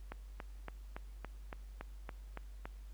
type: click train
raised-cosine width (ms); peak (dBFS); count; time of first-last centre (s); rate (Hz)
0.5; -28; 10; 0.12-2.655; 3.55
effects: added 49 Hz sine -47 dBFS peak until 2.93 s + pink hiss -68 dBFS RMS until 2.93 s